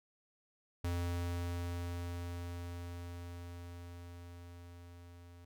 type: tone with level ramp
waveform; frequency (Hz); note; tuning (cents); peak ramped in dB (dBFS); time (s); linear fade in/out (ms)
square; 87; F2; -6; -34 to -54; 0.84-5.45; 5
effects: none